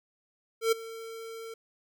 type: tone with ADSR envelope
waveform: square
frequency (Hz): 452.4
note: A4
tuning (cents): +48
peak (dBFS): -21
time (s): 0.61-1.54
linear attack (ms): 110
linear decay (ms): 12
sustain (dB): -19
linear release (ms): 4
effects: none